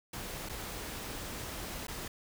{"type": "noise with dropouts", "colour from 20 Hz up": "pink", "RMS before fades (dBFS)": -41, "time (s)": [0.13, 2.08], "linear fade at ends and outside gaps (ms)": 5, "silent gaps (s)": [[0.49, 0.494], [1.87, 1.881]], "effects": []}